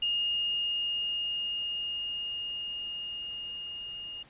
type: tone with level ramp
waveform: sine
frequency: 2842 Hz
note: F7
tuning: 30 cents sharp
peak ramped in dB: -26 to -38 dBFS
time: 0.02-4.23 s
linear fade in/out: 5 ms
effects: pink hiss -57 dBFS RMS until 4.29 s + resampled to 8000 Hz